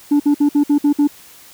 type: tone bursts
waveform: sine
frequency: 290.5 Hz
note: D4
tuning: 19 cents flat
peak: -7 dBFS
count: 7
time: 0.11-1.075 s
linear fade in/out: 10 ms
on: 89 ms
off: 57 ms
effects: tanh soft clip ceiling -9 dBFS + white hiss -43 dBFS RMS until 1.53 s